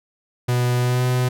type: tone with pitch glide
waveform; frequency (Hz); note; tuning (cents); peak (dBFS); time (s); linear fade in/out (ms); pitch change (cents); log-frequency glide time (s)
45% pulse; 123.2 to 125.79; B2 to B2; -4 to +32; -17; 0.48-1.29; 10; +36; 0.79-1.04
effects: none